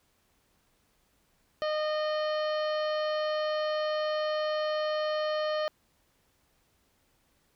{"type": "harmonic tone with a mistuned harmonic", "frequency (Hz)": 613, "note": "D#5", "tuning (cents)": -26, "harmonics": [1, 2, 3, 4, 5, 6, 7, 8, 9], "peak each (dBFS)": [-28, -36, -40, -50, -42, -55, -44, -53, -55], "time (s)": [1.62, 5.68], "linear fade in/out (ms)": 0, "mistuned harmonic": 8, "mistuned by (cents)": -32, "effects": ["pink hiss -70 dBFS RMS until 7.55 s"]}